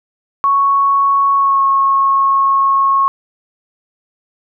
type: tone with pitch glide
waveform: sine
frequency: 1108.7 to 1093.4 Hz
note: C#6 to C#6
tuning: 0 to -24 cents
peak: -9 dBFS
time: 0.44-3.08 s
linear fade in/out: 0 ms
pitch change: -24 cents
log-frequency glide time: 1.35-1.62 s
effects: none